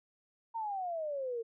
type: exponential sweep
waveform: sine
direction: down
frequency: 932.3 to 449.6 Hz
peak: -34 dBFS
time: 0.54-1.43 s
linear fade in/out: 20 ms
effects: none